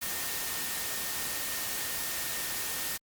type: tone in noise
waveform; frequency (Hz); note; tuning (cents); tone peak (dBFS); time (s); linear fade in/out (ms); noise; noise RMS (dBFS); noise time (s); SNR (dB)
sine; 1831; A#6; -32; -44; 0.01-2.98; 20; white; -34; 0.01-2.98; -13
effects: Opus 48 kbps